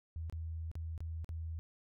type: tone with dropouts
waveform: sine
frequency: 81.2 Hz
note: E2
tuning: 26 cents flat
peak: -38 dBFS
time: 0.16-1.59 s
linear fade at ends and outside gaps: 0 ms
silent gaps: 0.298-0.325 / 0.715-0.754 / 0.978-1.005 / 1.245-1.291 s
effects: none